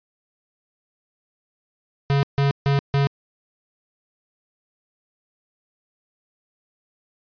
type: tone bursts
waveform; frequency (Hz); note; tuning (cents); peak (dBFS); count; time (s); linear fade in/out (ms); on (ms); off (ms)
square; 140; C#3; +18; -17; 4; 2.1-3.07; 0; 130; 150
effects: resampled to 11025 Hz